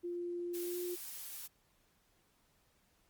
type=tone with pitch glide; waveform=sine; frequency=349.2 to 355.1 Hz; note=F4 to F4; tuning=0 to +29 cents; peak=-37 dBFS; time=0.03-0.96 s; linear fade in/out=20 ms; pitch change=+29 cents; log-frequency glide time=0.6-0.79 s
type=noise; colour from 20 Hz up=blue; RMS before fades=-46 dBFS; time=0.53-1.48 s; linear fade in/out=20 ms
effects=pink hiss -73 dBFS RMS until 3.09 s + Opus 32 kbps